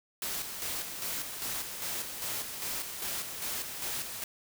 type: noise with tremolo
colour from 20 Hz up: white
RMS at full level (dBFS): -35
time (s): 0.22-4.24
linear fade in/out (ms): 2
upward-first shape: square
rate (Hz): 2.5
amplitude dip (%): 45
effects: none